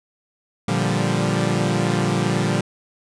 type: chord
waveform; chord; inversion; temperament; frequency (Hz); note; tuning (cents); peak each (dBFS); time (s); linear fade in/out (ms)
sawtooth; G minor seventh; first; equal; 116.54 / 146.83 / 174.61 / 196; Bb2 / D3 / F3 / G3; 0 / 0 / 0 / 0; -20; 0.68-2.61; 5
effects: resampled to 22050 Hz